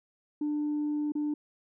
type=tone with dropouts; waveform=sine; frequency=297.3 Hz; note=D4; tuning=21 cents sharp; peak=-26 dBFS; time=0.41-1.34 s; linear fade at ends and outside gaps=5 ms; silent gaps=1.121-1.152 s; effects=tanh soft clip ceiling -25 dBFS